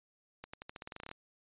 accelerating click train, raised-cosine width 0.3 ms, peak -28 dBFS, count 14, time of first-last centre 0.44-1.114 s, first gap 95 ms, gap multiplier 0.89, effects resampled to 8000 Hz

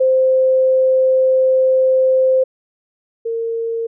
sine tone pair in turn, 521 / 457.9 Hz, C5 / A#4, -7 / -31 cents, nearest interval major second, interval 224 cents, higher first, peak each -10 / -18 dBFS, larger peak first, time 0-2.44 / 3.25-3.87 s, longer first, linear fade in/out 10 ms, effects none

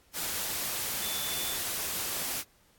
sine tone in noise, 3500 Hz, A7, 10 cents flat, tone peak -37 dBFS, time 0.99-1.6 s, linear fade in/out 50 ms, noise white, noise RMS -33 dBFS, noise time 0.13-2.44 s, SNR -7 dB, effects pink hiss -64 dBFS RMS until 2.78 s + AAC 64 kbps

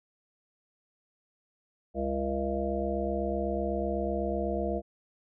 harmonic tone, 68 Hz, C#2, 33 cents flat, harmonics 1 / 3 / 5 / 7 / 9 / 10, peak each -35 / -35 / -35 / -35 / -35 / -35 dBFS, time 1.94-4.82 s, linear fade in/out 50 ms, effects none

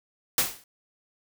white noise with exponential decay, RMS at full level -19 dBFS, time 0.38-0.64 s, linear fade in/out 2 ms, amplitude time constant 55 ms, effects none

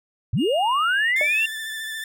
sine linear sweep, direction up, 82.41 to 2794 Hz, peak -18 dBFS, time 0.33-1.46 s, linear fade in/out 5 ms
triangle tone, 2841 Hz, F7, 29 cents sharp, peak -27 dBFS, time 0.37-1.15 s, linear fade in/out 50 ms
30% pulse tone with vibrato, 1764 Hz, A6, 4 cents sharp, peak -26 dBFS, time 1.16-2.04 s, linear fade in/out 2 ms, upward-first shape sine, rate 14 Hz, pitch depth 27 cents each way
sine tone with exponential decay, 607 Hz, D#5, 43 cents flat, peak -20 dBFS, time 1.21-1.33 s, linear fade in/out 1 ms, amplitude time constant 25 ms
effects none

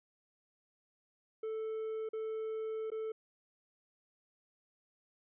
triangle tone with dropouts, 440 Hz, A4, in tune, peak -34 dBFS, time 1.43-3.12 s, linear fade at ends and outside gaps 5 ms, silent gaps 2.09-2.132 / 2.903-2.917 s, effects resampled to 8000 Hz

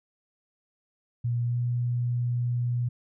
sine tone with pitch glide, 119.6 to 121.41 Hz, A#2 to B2, +45 to -29 cents, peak -24 dBFS, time 1.24-2.89 s, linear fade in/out 10 ms, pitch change +26 cents, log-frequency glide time 1.45-1.57 s, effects none

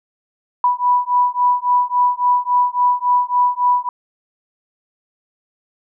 sine beating tone pair, 983 / 986.6 Hz, B5 / B5, -8 / -2 cents, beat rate 3.6 Hz, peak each -16 dBFS, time 0.64-3.89 s, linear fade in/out 2 ms, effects none

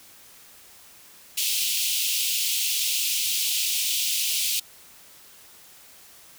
pink high-pass noise, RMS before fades -25 dBFS, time 1.37-4.6 s, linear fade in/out 10 ms, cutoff 2600 Hz, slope 48 dB/octave, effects white hiss -50 dBFS RMS until 6.38 s

